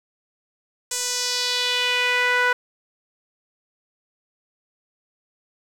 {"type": "tone with band-pass filter sweep", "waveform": "sawtooth", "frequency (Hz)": 493.9, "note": "B4", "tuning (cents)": 0, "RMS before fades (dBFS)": -22, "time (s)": [0.91, 2.53], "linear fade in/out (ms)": 5, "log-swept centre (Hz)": [7600, 1500], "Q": 2.2, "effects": ["8-bit"]}